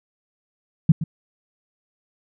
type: tone with echo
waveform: sine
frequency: 160 Hz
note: D#3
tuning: 49 cents sharp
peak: -7 dBFS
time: 0.89-0.92 s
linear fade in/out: 5 ms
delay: 120 ms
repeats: 1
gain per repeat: -14 dB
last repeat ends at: 1.04 s
effects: none